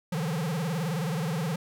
square tone with vibrato, 162.1 Hz, E3, 29 cents flat, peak -28 dBFS, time 0.12-1.56 s, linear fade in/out 5 ms, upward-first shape sine, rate 19 Hz, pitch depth 210 cents each way, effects none

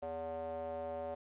square tone with band-pass filter, 81.6 Hz, E2, 17 cents flat, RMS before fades -41 dBFS, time 0.02-1.15 s, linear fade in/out 10 ms, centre 630 Hz, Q 8, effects resampled to 8000 Hz + 12-bit

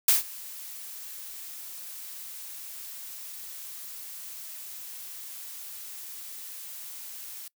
blue noise with ADSR envelope, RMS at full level -18 dBFS, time 0.08-7.48 s, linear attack 5 ms, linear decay 140 ms, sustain -23 dB, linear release 4 ms, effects noise-tail reverb RT60 0.1 s tail -23 dB re dry

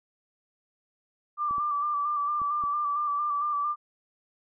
sine tone with vibrato, 1174.7 Hz, D6, in tune, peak -25 dBFS, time 1.37-3.76 s, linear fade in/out 50 ms, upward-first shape square, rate 4.4 Hz, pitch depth 29 cents each way
clicks, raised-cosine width 3 ms, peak -32 dBFS, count 4, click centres 1.51 / 1.582 / 2.417 / 2.638 s
effects none

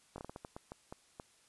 slowing click train, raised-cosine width 1 ms, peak -30 dBFS, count 11, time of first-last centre 0.16-1.198 s, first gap 21 ms, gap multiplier 1.33, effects white hiss -67 dBFS RMS until 1.48 s + resampled to 24000 Hz

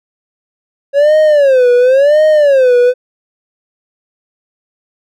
triangle tone with vibrato, 550 Hz, C#5, 14 cents flat, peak -3 dBFS, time 0.93-2.94 s, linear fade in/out 50 ms, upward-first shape sine, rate 0.94 Hz, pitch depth 210 cents each way, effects none

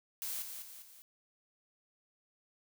blue noise with echo, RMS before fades -39 dBFS, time 0.22-0.42 s, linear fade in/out 0 ms, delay 200 ms, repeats 3, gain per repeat -6 dB, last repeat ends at 1.02 s, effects none

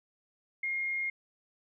sine tone, 2135 Hz, C7, 34 cents sharp, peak -30 dBFS, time 0.63-1.1 s, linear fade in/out 5 ms, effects none

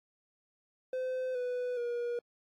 triangle tone with pitch steps, 513 / 495.5 / 478.6 Hz, C5 / B4 / A#4, -34 / +6 / +46 cents, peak -30 dBFS, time 0.93-2.19 s, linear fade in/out 2 ms, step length 420 ms, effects AAC 64 kbps

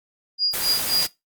sine tone with tremolo, 4853 Hz, D#8, 44 cents flat, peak -17 dBFS, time 0.38-1.1 s, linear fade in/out 50 ms, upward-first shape sine, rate 3.8 Hz, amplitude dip 95%
white noise, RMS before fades -25 dBFS, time 0.53-1.07 s, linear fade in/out 10 ms
effects noise-tail reverb RT60 0.2 s tail -21 dB re dry + Opus 24 kbps

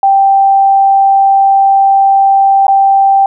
sine tone with dropouts, 784 Hz, G5, in tune, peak -4 dBFS, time 0.03-3.26 s, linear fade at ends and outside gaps 2 ms, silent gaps 2.668-2.681 s, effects none

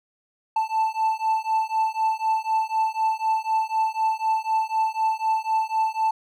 triangle beating tone pair, 880 / 884 Hz, A5 / A5, 0 / +8 cents, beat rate 4 Hz, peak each -22 / -22 dBFS, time 0.56-6.11 s, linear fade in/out 5 ms, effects none

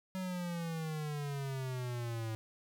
square exponential sweep, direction down, 188.8 to 110 Hz, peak -37 dBFS, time 0.15-2.35 s, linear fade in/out 0 ms, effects none

